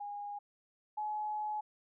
sine tone pair in turn, 819 / 847.9 Hz, G#5 / G#5, -24 / +36 cents, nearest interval minor second, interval 60 cents, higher second, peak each -39 / -34 dBFS, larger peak second, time 0-0.39 / 0.97-1.61 s, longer second, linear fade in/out 10 ms, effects none

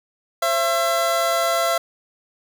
25% pulse tone pair together, 534 / 672.8 Hz, C5 / E5, +35 / +35 cents, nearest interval major third, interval 400 cents, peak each -22 / -15 dBFS, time 0.42-1.78 s, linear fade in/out 5 ms, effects none

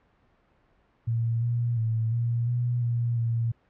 sine tone with pitch steps, 115.4 / 118.9 / 112.4 / 117.8 / 121.4 / 118.5 / 115.9 Hz, A#2 / A#2 / A2 / A#2 / B2 / A#2 / A#2, -17 / +35 / +37 / +19 / -29 / +29 / -10 cents, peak -23 dBFS, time 1.07-3.52 s, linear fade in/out 10 ms, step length 350 ms, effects pink hiss -65 dBFS RMS until 3.69 s + low-pass 2000 Hz 12 dB/octave

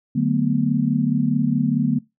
sine chord, B minor seventh, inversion first, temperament just, 148.16 / 185.21 / 222.2 / 246.9 Hz, D3 / F#3 / A3 / B3, +16 / +2 / +17 / 0 cents, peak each -22 / -25 / -22 / -21 dBFS, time 0.15-1.99 s, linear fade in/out 10 ms, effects noise-tail reverb RT60 0.2 s tail -21 dB re dry

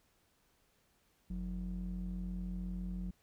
triangle ring-modulated tone, 67 Hz, C2, 42 cents sharp, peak -32 dBFS, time 1.3-3.11 s, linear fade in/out 5 ms, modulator 114 Hz, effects pink hiss -73 dBFS RMS until 3.22 s

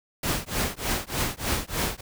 pink noise with tremolo, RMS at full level -24 dBFS, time 0.23-2.01 s, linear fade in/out 5 ms, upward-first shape triangle, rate 3.3 Hz, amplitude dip 100%, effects none

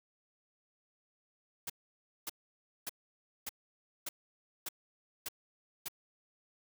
white noise bursts, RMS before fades -39 dBFS, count 8, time 1.67-5.884 s, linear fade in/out 5 ms, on 28 ms, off 570 ms, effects none

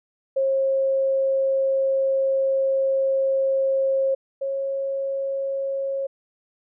sine tone pair in turn, 538 / 545.2 Hz, C5 / C#5, +48 / -29 cents, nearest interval unison, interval 23 cents, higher second, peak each -18 / -23 dBFS, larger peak first, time 0.36-4.15 / 4.41-6.07 s, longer first, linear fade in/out 10 ms, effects none

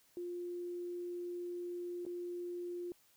sine tone with dropouts, 351.7 Hz, F4, 12 cents sharp, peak -39 dBFS, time 0.17-2.92 s, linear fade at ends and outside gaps 1 ms, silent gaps 2.052-2.064 s, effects white hiss -69 dBFS RMS until 3.16 s

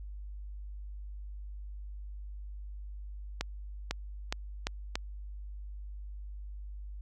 accelerating click train, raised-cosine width 0.2 ms, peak -14 dBFS, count 5, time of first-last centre 3.41-4.955 s, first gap 500 ms, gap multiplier 0.83, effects added 50 Hz sine -40 dBFS peak until 7.01 s

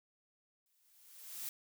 blue noise with exponential growth, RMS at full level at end -40 dBFS, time 0.66-1.49 s, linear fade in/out 1 ms, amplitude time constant 180 ms, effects none

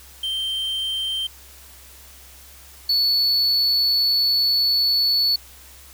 triangle tone pair in turn, 3136 / 4435 Hz, G7 / C#8, 0 / 0 cents, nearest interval tritone, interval 600 cents, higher second, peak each -21 / -15 dBFS, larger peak second, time 0.23-1.27 / 2.89-5.36 s, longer second, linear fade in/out 5 ms, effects added 66 Hz sine -48 dBFS peak until 5.93 s + white hiss -46 dBFS RMS until 5.93 s

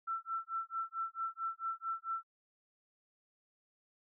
sine tone with tremolo, 1339 Hz, E6, 27 cents sharp, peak -33 dBFS, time 0.07-2.24 s, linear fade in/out 10 ms, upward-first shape sine, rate 4.5 Hz, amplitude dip 100%, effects none

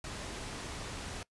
pink low-pass noise, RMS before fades -42 dBFS, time 0.04-1.23 s, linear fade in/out 2 ms, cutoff 9300 Hz, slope 12 dB/octave, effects noise-tail reverb RT60 0.1 s tail -21 dB re dry + resampled to 24000 Hz

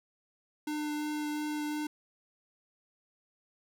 square tone with vibrato, 300 Hz, D4, 37 cents sharp, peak -33 dBFS, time 0.67-1.87 s, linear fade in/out 5 ms, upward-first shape triangle, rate 2.8 Hz, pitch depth 10 cents each way, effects none

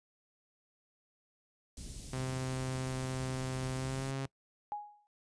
pink band-stop noise, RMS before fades -46 dBFS, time 1.77-4.11 s, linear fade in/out 2 ms, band 260 to 5100 Hz, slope 12 dB/octave
sawtooth tone with pitch glide, 130 to 134.82 Hz, C3 to C#3, -11 to -48 cents, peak -31 dBFS, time 2.13-4.26 s, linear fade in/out 2 ms, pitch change +63 cents, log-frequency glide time 3.75-4.1 s
sine tone with exponential decay, 830.6 Hz, G#5, in tune, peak -33 dBFS, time 4.72-5.07 s, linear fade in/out 0 ms, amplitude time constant 76 ms
effects noise-tail reverb RT60 0.1 s tail -22 dB re dry + resampled to 22050 Hz

